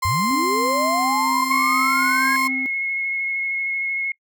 35% pulse tone with pitch glide, 1046.5 to 1056.8 Hz, C6 to C6, 0 to +17 cents, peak -18 dBFS, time 0.02-2.48 s, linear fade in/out 10 ms, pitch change +17 cents, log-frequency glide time 0.82-1.82 s
sine linear sweep, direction up, 79.3 to 1661.2 Hz, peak -22 dBFS, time 0.05-2.36 s, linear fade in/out 0 ms
triangle tone with tremolo, 261.6 Hz, C4, in tune, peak -23 dBFS, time 0.31-2.66 s, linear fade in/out 0 ms, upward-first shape triangle, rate 4.2 Hz, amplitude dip 30%
sine tone with vibrato, 2170 Hz, C#7, 37 cents flat, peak -21 dBFS, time 1.51-4.12 s, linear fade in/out 5 ms, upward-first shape square, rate 13 Hz, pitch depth 9 cents each way
effects noise-tail reverb RT60 0.1 s tail -22 dB re dry

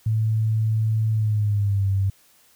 sine tone with pitch glide, 110 to 97.43 Hz, A2 to G2, 0 to -10 cents, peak -18 dBFS, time 0.06-2.1 s, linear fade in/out 5 ms, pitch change -210 cents, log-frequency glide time 1.12-1.89 s, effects white hiss -57 dBFS RMS until 2.55 s

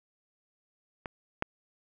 clicks, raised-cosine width 0.5 ms, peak -21 / -13 dBFS, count 2, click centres 1.058 / 1.424 s, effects none

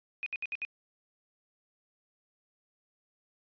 sine tone bursts, 2489 Hz, D#7, in tune, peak -32 dBFS, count 5, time 0.23-0.65 s, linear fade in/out 0 ms, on 32 ms, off 65 ms, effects resampled to 11025 Hz

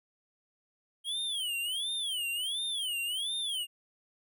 square tone with vibrato, 3168 Hz, G7, 18 cents sharp, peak -32 dBFS, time 1.04-3.67 s, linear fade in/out 50 ms, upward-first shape sine, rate 1.4 Hz, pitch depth 240 cents each way, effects none

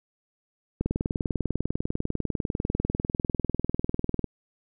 click train, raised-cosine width 3 ms, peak -13 dBFS, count 70, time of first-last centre 0.81-4.243 s, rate 20.1 Hz, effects none

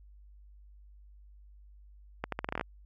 accelerating click train, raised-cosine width 0.5 ms, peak -17 dBFS, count 10, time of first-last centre 2.24-2.611 s, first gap 83 ms, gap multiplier 0.81, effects added 50 Hz sine -52 dBFS peak until 2.85 s

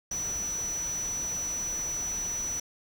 sine tone in noise, 5920 Hz, F#8, in tune, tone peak -30 dBFS, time 0.11-2.6 s, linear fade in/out 5 ms, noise pink, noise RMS -42 dBFS, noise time 0.11-2.6 s, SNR +9 dB, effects none

